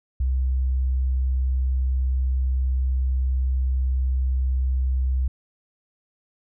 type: tone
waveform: sine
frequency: 64.6 Hz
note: C2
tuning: 21 cents flat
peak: -19 dBFS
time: 0.2-5.28 s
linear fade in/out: 5 ms
effects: none